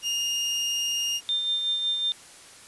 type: tone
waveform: 30% pulse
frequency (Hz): 2833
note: F7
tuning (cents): +24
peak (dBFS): -22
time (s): 0.02-1.21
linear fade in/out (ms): 50
type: tone with tremolo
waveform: sine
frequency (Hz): 3600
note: A7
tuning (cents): +39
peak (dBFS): -22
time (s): 1.29-2.12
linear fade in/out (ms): 0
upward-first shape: sine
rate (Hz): 5.4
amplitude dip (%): 40
effects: white hiss -48 dBFS RMS until 2.67 s + resampled to 24000 Hz

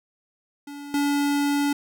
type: tone with level steps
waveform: square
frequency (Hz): 286.2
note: D4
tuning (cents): -45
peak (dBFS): -36 / -21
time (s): 0.67-1.73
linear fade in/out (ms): 5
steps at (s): 0.94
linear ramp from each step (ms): 2
effects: none

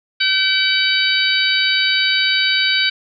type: harmonic tone with a mistuned harmonic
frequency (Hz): 765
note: G5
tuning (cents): -42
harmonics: 2 / 3 / 4 / 5 / 6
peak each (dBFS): -20 / -20 / -20 / -20 / -20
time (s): 0.2-2.9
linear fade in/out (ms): 10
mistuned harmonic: 4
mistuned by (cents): -22
effects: none

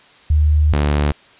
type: tone pair in turn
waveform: sine / sawtooth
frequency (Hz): 75.7 / 73.33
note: D#2 / D2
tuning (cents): -47 / -2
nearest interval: minor second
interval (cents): 55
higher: first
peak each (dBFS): -10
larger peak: neither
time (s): 0.3-0.73 / 0.73-1.12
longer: first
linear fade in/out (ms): 5
effects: white hiss -47 dBFS RMS until 1.39 s + resampled to 8000 Hz

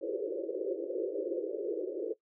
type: band-pass noise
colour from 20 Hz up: pink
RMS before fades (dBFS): -35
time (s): 0.01-2.14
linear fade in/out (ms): 20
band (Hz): 330 to 550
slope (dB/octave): 96
effects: noise-tail reverb RT60 0.1 s tail -18 dB re dry

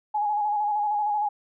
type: tone with vibrato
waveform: sine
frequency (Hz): 835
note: G#5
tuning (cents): +9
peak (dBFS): -22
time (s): 0.14-1.29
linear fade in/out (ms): 10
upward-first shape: square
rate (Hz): 13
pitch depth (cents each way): 30
effects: none

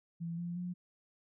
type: tone with pitch steps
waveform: sine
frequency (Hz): 168 / 173.02 / 178.2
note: E3 / F3 / F3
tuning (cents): +33 / -16 / +35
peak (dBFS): -36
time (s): 0.2-0.74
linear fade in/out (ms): 20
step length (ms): 180
effects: none

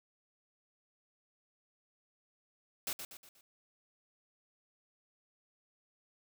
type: noise with echo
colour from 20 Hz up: white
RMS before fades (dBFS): -37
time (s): 2.87-2.93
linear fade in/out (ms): 2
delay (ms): 120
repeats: 4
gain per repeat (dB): -7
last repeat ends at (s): 3.41
effects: none

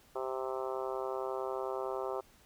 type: harmonic tone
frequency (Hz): 130.81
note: C3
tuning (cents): 0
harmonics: 3 / 4 / 5 / 6 / 7 / 8 / 9 / 10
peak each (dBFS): -38 / -40 / -42 / -44 / -45 / -46 / -47 / -48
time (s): 0.15-2.21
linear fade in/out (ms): 10
effects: pink hiss -63 dBFS RMS until 2.45 s

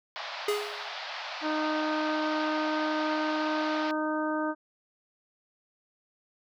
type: band-pass noise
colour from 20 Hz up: pink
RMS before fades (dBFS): -38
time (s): 0.16-3.91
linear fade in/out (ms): 0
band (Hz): 620 to 5000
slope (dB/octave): 48
type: tone with exponential decay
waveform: square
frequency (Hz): 415.3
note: G#4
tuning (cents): 0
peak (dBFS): -24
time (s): 0.48-0.94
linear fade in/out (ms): 5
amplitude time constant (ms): 100
type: harmonic tone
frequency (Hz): 308.1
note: D#4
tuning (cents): -17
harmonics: 1 / 2 / 3 / 4 / 5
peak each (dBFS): -30 / -33 / -35 / -36 / -37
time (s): 1.41-4.55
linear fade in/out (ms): 50
effects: none

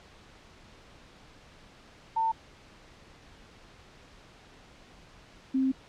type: tone pair in turn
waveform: sine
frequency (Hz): 900 / 264.2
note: A5 / C4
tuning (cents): +39 / +17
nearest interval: octave + major sixth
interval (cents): 2122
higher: first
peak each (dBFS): -24 / -23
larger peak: second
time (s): 2.16-2.32 / 5.54-5.72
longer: second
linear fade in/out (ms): 10
effects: pink hiss -54 dBFS RMS until 5.88 s + low-pass 5000 Hz 12 dB/octave

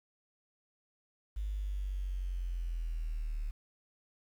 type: linear sweep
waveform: sine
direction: down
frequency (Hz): 51.4 to 36.85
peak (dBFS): -33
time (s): 1.36-3.51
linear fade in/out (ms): 10
effects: 10-bit

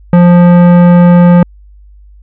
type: tone with tanh clipping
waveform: sine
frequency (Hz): 175.4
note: F3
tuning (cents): +8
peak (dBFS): -3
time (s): 0.13-1.43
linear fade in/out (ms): 2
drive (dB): 16
effects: added 50 Hz sine -34 dBFS peak until 2.22 s

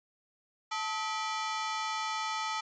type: ring-modulated tone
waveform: sawtooth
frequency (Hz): 1079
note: C#6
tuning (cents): -47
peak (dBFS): -25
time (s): 0.71-2.61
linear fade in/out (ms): 10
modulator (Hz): 201
effects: resampled to 16000 Hz

